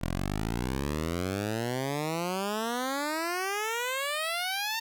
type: exponential sweep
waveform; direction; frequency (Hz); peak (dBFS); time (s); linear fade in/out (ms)
10% pulse; up; 41.2 to 918; -21; 0.01-4.8; 10
effects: none